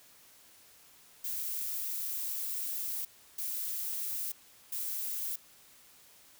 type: noise bursts at uneven times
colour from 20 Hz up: violet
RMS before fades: -36 dBFS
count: 3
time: 1.24-3.05 / 3.38-4.32 / 4.72-5.36 s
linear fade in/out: 5 ms
effects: white hiss -59 dBFS RMS until 6.39 s